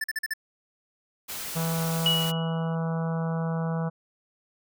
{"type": "tone bursts", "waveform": "square", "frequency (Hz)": 1760, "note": "A6", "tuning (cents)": 0, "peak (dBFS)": -27, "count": 5, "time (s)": [0.01, 0.337], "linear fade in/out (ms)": 5, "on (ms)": 31, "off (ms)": 43}
{"type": "noise", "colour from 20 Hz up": "white", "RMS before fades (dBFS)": -35, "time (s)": [1.28, 2.32], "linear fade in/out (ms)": 20}
{"type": "harmonic tone", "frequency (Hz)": 163.9, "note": "E3", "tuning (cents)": -10, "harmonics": [1, 3, 4, 5, 6, 7, 8, 9], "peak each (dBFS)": [-26, -36, -38, -40, -42, -43, -44, -45], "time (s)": [1.55, 3.9], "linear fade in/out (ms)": 20}
{"type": "tone with exponential decay", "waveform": "sine", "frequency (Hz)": 2922, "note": "F#7", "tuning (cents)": -22, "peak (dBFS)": -18, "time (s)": [2.06, 2.75], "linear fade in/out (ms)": 1, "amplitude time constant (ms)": 150}
{"effects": []}